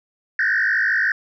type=tone with frequency modulation; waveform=sine; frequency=1688 Hz; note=G#6; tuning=28 cents sharp; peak=-15 dBFS; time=0.39-1.12 s; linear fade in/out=2 ms; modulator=52.7 Hz; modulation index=3.7; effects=tanh soft clip ceiling -12 dBFS